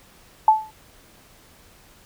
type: tone with exponential decay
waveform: sine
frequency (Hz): 870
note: A5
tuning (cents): -20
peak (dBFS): -7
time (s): 0.48-0.71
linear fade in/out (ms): 2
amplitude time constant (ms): 50
effects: pink hiss -52 dBFS RMS until 2.05 s